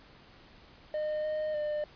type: tone with pitch steps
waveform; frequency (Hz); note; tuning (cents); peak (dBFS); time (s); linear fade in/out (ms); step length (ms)
triangle; 610 / 615 / 600; D#5 / D#5 / D5; -34 / -20 / +37; -28; 0.94-1.84; 2; 300
effects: pink hiss -56 dBFS RMS until 1.95 s + resampled to 11025 Hz